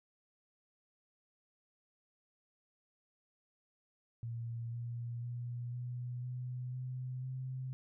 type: tone with pitch steps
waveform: sine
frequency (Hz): 116.54 / 118.65 / 120.79 / 122.97 / 125.19 / 127.46 / 129.76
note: A#2 / A#2 / B2 / B2 / B2 / C3 / C3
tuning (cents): 0 / +31 / -38 / -7 / +24 / -45 / -14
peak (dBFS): -38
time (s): 4.23-7.73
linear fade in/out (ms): 0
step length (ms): 500
effects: none